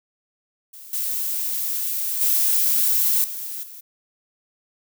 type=noise with level steps; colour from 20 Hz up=violet; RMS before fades=-41 / -25 / -19 / -31 / -40 dBFS; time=0.73-3.81 s; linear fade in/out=10 ms; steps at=0.93 / 2.21 / 3.24 / 3.63 s; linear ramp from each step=2 ms; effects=none